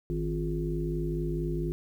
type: harmonic tone with a mistuned harmonic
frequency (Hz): 51.91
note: G#1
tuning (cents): 0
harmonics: 1 / 3 / 5 / 7 / 8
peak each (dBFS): -33 / -32 / -40 / -33 / -43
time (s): 0.1-1.72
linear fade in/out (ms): 0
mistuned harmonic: 7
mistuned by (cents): -61
effects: 10-bit